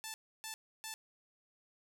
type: tone bursts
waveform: 5% pulse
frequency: 880 Hz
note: A5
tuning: in tune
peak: -30 dBFS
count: 3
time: 0.04-0.94 s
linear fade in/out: 0 ms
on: 100 ms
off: 300 ms
effects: none